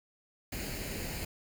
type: noise with comb filter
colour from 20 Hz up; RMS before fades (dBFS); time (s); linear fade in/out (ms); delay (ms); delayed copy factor
pink; -38; 0.52-1.25; 5; 0.43; +0.6
effects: none